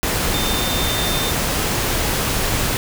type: tone in noise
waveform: sine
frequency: 3600 Hz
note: A7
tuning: 39 cents sharp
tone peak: -25 dBFS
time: 0.34-1.31 s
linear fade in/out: 0 ms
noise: pink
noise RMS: -20 dBFS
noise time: 0.03-2.77 s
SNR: -8 dB
effects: none